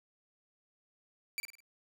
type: tone with echo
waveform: sawtooth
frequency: 2325 Hz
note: D7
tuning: 18 cents flat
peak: -30 dBFS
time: 1.38-1.4 s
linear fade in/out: 0 ms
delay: 51 ms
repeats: 4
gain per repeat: -7 dB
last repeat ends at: 1.604 s
effects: none